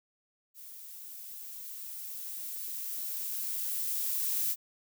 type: noise with level ramp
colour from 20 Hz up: violet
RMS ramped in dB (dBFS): -48 to -30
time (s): 0.54-4.56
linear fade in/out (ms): 50
effects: none